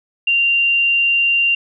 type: tone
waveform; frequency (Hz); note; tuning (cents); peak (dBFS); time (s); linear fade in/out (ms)
sine; 2775; F7; -12; -12; 0.27-1.55; 5
effects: none